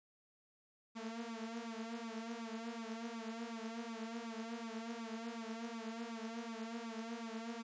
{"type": "tone with flanger", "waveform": "sawtooth", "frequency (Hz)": 228.3, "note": "A#3", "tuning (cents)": -36, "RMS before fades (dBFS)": -45, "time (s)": [0.95, 7.63], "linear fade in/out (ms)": 20, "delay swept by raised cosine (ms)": [0.81, 5.91], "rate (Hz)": 2.7, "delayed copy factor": 0.9, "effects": ["resampled to 16000 Hz", "13-bit"]}